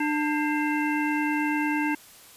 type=harmonic tone with a mistuned harmonic; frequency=298.5 Hz; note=D4; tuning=28 cents sharp; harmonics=1 / 3 / 5 / 7 / 9; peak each=-25 / -30 / -32 / -33 / -35 dBFS; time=0-1.95 s; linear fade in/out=5 ms; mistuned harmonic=5; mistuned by=+120 cents; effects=white hiss -50 dBFS RMS until 2.36 s + resampled to 32000 Hz